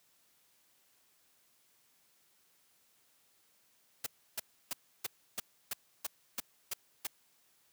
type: noise bursts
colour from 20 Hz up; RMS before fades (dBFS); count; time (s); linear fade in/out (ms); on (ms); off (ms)
white; -36; 10; 4.04-7.07; 5; 24; 310
effects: white hiss -70 dBFS RMS until 7.72 s + high-pass 80 Hz 12 dB/octave